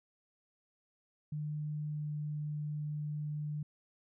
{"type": "tone with pitch glide", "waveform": "sine", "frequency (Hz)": [150.5, 149.63], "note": ["D3", "D3"], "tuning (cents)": [43, 33], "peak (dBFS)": -35, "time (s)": [1.32, 3.63], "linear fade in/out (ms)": 5, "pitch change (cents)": -10, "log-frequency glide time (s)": [1.85, 2.06], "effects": []}